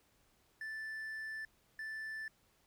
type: tone bursts at uneven times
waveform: triangle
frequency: 1760 Hz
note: A6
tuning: in tune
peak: -39 dBFS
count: 2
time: 0.61-1.45 / 1.79-2.28 s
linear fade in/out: 2 ms
effects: pink hiss -72 dBFS RMS until 2.66 s

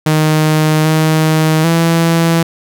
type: tone with pitch steps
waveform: sawtooth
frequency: 155.2 / 157.4 / 166.1 Hz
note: D#3 / D#3 / E3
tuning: -4 / +20 / +13 cents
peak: -5 dBFS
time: 0.06-2.43 s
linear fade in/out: 5 ms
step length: 790 ms
effects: none

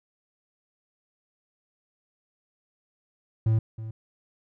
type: tone with echo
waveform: triangle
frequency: 110.9 Hz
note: A2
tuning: 14 cents sharp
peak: -17 dBFS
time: 3.46-3.59 s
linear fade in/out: 5 ms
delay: 320 ms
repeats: 1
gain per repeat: -14 dB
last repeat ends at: 3.91 s
effects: none

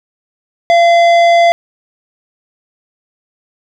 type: tone with tanh clipping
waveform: sine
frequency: 684 Hz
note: F5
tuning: 36 cents flat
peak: -7 dBFS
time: 0.7-1.52 s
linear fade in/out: 0 ms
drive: 13 dB
effects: none

